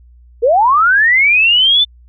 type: linear sweep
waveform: sine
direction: up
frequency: 434.3 to 3560 Hz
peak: -7 dBFS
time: 0.42-1.85 s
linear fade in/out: 20 ms
effects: added 60 Hz sine -40 dBFS peak until 2.08 s